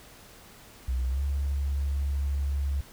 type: tone with pitch glide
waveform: sine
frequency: 63 to 69.9 Hz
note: B1 to C#2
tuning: +35 to +15 cents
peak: -25 dBFS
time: 0.88-2.81 s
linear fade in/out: 5 ms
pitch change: +180 cents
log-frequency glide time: 1.08-1.21 s
effects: pink hiss -51 dBFS RMS until 2.92 s